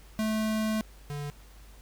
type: tone pair in turn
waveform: square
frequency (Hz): 217.5 / 145.16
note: A3 / D3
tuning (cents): -20 / -20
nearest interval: perfect fifth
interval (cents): 700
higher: first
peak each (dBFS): -27 / -34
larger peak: first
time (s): 0.19-0.81 / 1.1-1.3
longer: first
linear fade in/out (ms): 0
effects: added 50 Hz sine -49 dBFS peak until 1.81 s + pink hiss -57 dBFS RMS until 1.81 s